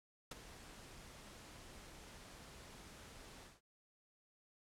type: noise with ADSR envelope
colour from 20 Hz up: pink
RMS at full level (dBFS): -43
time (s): 0.31-3.61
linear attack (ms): 6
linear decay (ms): 18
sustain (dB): -13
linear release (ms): 180
effects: low-pass 10000 Hz 12 dB/octave